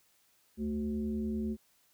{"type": "tone with frequency modulation", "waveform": "sine", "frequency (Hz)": 220, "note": "A3", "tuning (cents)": 0, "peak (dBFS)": -31, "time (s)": [0.57, 1.57], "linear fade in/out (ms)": 50, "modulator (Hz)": 150, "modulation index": 0.71, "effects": ["white hiss -69 dBFS RMS until 1.93 s"]}